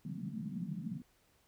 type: band-pass noise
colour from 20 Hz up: pink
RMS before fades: -41 dBFS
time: 0.05-1.02 s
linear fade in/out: 2 ms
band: 150 to 230 Hz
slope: 48 dB/octave
effects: pink hiss -71 dBFS RMS until 1.47 s